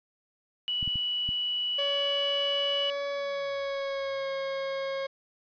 sine tone, 2947 Hz, F#7, 8 cents flat, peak -27 dBFS, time 0.68-2.9 s, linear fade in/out 0 ms
clicks, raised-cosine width 5 ms, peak -25 dBFS, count 4, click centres 0.828 / 0.877 / 0.957 / 1.29 s
40% pulse tone with pitch glide, 565 to 543.2 Hz, C#5 to C#5, +33 to -35 cents, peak -29 dBFS, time 1.78-5.07 s, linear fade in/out 10 ms, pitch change -68 cents, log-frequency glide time 3.12-4.28 s
effects resampled to 11025 Hz + 9-bit

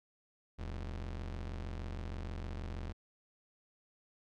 45% pulse ring-modulated tone, 61.74 Hz, B1, in tune, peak -36 dBFS, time 0.58-2.93 s, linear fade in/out 20 ms, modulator 23.2 Hz, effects low-pass 5000 Hz 12 dB/octave

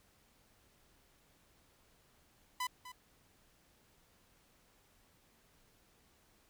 sawtooth tone with echo, 1001 Hz, B5, 23 cents sharp, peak -31 dBFS, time 2.6-2.67 s, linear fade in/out 5 ms, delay 250 ms, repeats 1, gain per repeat -13 dB, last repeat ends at 2.92 s, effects pink hiss -69 dBFS RMS until 6.49 s

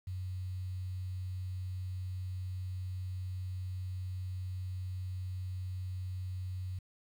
sine tone with quantisation, 92.5 Hz, F#2, in tune, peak -36 dBFS, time 0.07-6.79 s, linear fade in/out 5 ms, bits 10, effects none

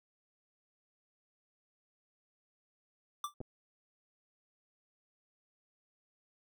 square tone with exponential decay, 1174.7 Hz, D6, in tune, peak -32 dBFS, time 3.24-3.34 s, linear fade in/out 2 ms, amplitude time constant 20 ms
clicks, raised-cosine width 2 ms, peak -31 dBFS, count 2, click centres 3.405 / 3.413 s
effects none

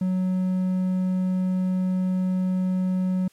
triangle tone, 185 Hz, F#3, in tune, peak -19 dBFS, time 0.01-3.28 s, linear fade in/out 5 ms, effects white hiss -60 dBFS RMS until 3.32 s + low-pass 11000 Hz 12 dB/octave

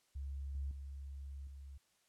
sine tone with level steps, 69.1 Hz, C#2, 5 cents flat, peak -40 / -37 / -44 / -48 dBFS, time 0.15-1.78 s, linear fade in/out 10 ms, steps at 0.55 / 0.71 / 1.47 s, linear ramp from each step 2 ms, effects white hiss -75 dBFS RMS until 2.08 s + low-pass 10000 Hz 12 dB/octave

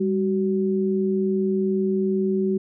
sine tone pair together, 199.3 / 376.9 Hz, G3 / F#4, +29 / +32 cents, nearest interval major seventh, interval 1103 cents, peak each -22 dBFS, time 0-2.58 s, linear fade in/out 10 ms, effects none

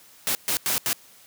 white noise bursts at uneven times, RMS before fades -24 dBFS, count 4, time 0.27-0.35 / 0.48-0.57 / 0.66-0.78 / 0.86-0.93 s, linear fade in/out 0 ms, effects white hiss -52 dBFS RMS until 1.26 s + high-pass 80 Hz 12 dB/octave

